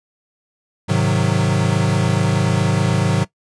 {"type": "chord", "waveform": "square", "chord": "Ab dominant seventh", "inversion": "none", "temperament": "equal", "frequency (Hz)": [103.83, 130.81, 155.56, 185], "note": ["Ab2", "C3", "Eb3", "Gb3"], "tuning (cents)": [0, 0, 0, 0], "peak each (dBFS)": -21, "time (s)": [0.88, 3.25], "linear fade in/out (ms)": 20, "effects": ["noise-tail reverb RT60 0.1 s tail -18 dB re dry", "resampled to 22050 Hz"]}